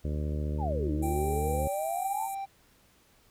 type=harmonic tone; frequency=74.8 Hz; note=D2; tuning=32 cents sharp; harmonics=1 / 2 / 3 / 4 / 5 / 6 / 7 / 8; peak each=-30 / -36 / -40 / -42 / -44 / -46 / -47 / -48 dBFS; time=0.04-1.68 s; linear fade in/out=10 ms
type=exponential two-way sweep; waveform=sine; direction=down then up; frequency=941 to 295.6 to 927 Hz; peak=-31 dBFS; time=0.58-2.29 s; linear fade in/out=50 ms; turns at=0.92 s
type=tone; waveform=triangle; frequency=784 Hz; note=G5; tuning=in tune; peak=-31 dBFS; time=1.02-2.46 s; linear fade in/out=20 ms
type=band-pass noise; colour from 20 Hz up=pink; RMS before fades=-45 dBFS; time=1.02-2.35 s; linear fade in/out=10 ms; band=7000 to 14000 Hz; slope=96 dB/octave
effects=pink hiss -63 dBFS RMS until 3.3 s